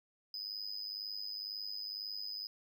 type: tone with amplitude modulation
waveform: triangle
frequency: 5010 Hz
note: D#8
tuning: 11 cents sharp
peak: -35 dBFS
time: 0.34-2.47 s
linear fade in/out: 2 ms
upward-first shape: sine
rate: 102 Hz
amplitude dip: 80%
effects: none